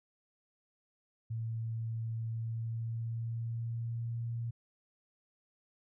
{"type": "tone with pitch glide", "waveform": "sine", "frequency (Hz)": [113.4, 116.72], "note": ["A#2", "A#2"], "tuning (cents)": [-47, 3], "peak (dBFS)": -34, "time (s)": [1.3, 4.51], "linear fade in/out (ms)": 10, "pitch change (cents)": 50, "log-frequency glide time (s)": [2.3, 4.24], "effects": []}